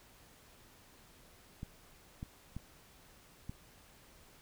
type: clicks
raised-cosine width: 5 ms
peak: -29 dBFS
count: 4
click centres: 1.631 / 2.229 / 2.566 / 3.495 s
effects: pink hiss -61 dBFS RMS until 4.41 s